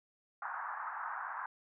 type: band-pass noise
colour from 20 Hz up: pink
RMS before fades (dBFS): -41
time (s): 0.42-1.46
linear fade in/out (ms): 2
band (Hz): 830 to 1600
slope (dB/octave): 48
effects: none